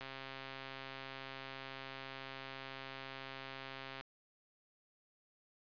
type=click train; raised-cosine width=0.3 ms; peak=-30 dBFS; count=537; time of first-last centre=0.01-4.01 s; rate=134 Hz; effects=resampled to 11025 Hz